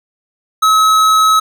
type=tone with tanh clipping; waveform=sine; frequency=1285 Hz; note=E6; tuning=45 cents flat; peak=-9 dBFS; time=0.62-1.4 s; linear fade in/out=10 ms; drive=18 dB; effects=none